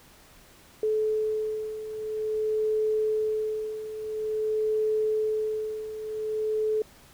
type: beating tone pair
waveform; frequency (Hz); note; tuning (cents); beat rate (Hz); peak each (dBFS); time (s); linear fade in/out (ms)
sine; 431.7 / 432.19; A4 / A4; -33 / -31; 0.49; -31 / -26; 0.83-6.82; 2
effects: pink hiss -54 dBFS RMS until 7.13 s